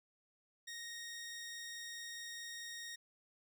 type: tone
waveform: 15% pulse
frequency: 1864.7 Hz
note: A#6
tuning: in tune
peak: -39 dBFS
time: 0.67-2.96 s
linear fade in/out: 10 ms
effects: none